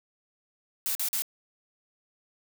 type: noise bursts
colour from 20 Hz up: blue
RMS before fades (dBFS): -29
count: 3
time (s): 0.86-1.221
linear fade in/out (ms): 0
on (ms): 91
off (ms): 44
effects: none